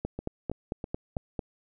two click trains, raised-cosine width 2 ms, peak -17 / -21 dBFS, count 7 / 4, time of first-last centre 0.05-1.392 / 0.19-1.167 s, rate 4.47 / 3.07 Hz, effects none

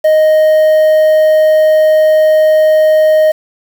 triangle tone with quantisation, 622 Hz, D#5, 1 cent flat, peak -3 dBFS, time 0.04-3.32 s, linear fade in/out 10 ms, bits 5, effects none

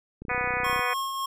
click train, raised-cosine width 3 ms, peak -26 dBFS, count 19, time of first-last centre 0.22-0.793 s, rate 31.4 Hz
harmonic tone, 246.9 Hz, B3, in tune, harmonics 2 / 3 / 4 / 5 / 6 / 7 / 8 / 9 / 10, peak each -34 / -34 / -34 / -34 / -34 / -34 / -34 / -34 / -34 dBFS, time 0.29-0.94 s, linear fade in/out 10 ms
square tone with tremolo, 1080 Hz, C#6, 45 cents flat, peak -27 dBFS, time 0.64-1.26 s, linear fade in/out 5 ms, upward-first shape triangle, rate 3.6 Hz, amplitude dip 40%
effects none

